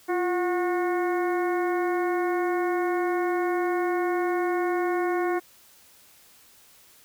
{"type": "harmonic tone with a mistuned harmonic", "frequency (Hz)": 363.3, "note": "F#4", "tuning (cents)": -32, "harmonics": [1, 2, 3, 4, 5, 6], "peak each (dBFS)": [-24, -30, -34, -36, -38, -40], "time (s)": [0.08, 5.4], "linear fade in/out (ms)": 20, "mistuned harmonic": 1, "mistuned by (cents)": -72, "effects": ["white hiss -55 dBFS RMS until 7.04 s"]}